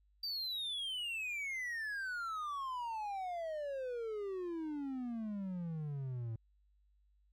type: exponential sweep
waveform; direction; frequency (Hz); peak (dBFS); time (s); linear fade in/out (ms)
triangle; down; 4699 to 110; -36; 0.23-6.36; 5
effects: added 50 Hz sine -68 dBFS peak until 7.32 s